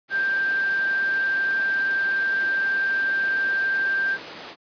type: tone in noise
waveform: sine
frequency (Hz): 1578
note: G6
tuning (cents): +11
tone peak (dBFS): -20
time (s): 0.1-4.18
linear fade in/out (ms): 50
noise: pink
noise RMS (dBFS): -36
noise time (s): 0.08-4.56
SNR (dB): +13
effects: high-pass 300 Hz 12 dB/octave + resampled to 11025 Hz